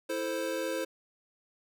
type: chord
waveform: square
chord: A minor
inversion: second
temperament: equal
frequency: 329.6 / 440 / 523.3 Hz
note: E4 / A4 / C5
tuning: 0 / 0 / 0 cents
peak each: -37 / -39 / -34 dBFS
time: 0.09-0.85 s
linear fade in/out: 10 ms
effects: none